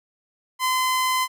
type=tone; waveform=sawtooth; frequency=1026 Hz; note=C6; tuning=34 cents flat; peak=-16 dBFS; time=0.59-1.28 s; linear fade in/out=50 ms; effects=none